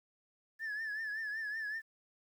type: tone with vibrato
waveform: sine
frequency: 1739 Hz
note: A6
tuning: 21 cents flat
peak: -34 dBFS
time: 0.59-1.82 s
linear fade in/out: 50 ms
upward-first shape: triangle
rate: 5.3 Hz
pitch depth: 87 cents each way
effects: tanh soft clip ceiling -35 dBFS + 11-bit